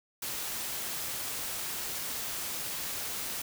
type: noise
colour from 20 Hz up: white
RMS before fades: -36 dBFS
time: 0.22-3.42 s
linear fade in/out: 5 ms
effects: none